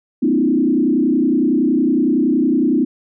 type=tone with frequency modulation; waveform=sine; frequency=281.2 Hz; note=C#4; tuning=25 cents sharp; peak=-12 dBFS; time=0.22-2.85 s; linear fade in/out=10 ms; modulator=30.8 Hz; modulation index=1.8; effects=none